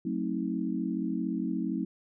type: chord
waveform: sine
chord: F# diminished seventh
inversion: none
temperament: just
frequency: 185 / 222 / 266.4 / 319.7 Hz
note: F#3 / A3 / C4 / Eb4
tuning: 0 / +16 / +31 / +47 cents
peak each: -34 dBFS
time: 0.05-1.85 s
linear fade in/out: 5 ms
effects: none